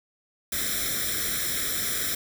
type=noise with comb filter; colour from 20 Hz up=white; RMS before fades=-28 dBFS; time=0.52-2.15 s; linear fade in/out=5 ms; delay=0.54 ms; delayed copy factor=+1; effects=none